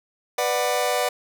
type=chord; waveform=sawtooth; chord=B minor; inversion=none; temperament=just; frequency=493.9 / 592.7 / 740.8 Hz; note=B4 / D5 / F#5; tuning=0 / +16 / +2 cents; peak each=-21 dBFS; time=0.38-1.09 s; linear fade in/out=5 ms; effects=none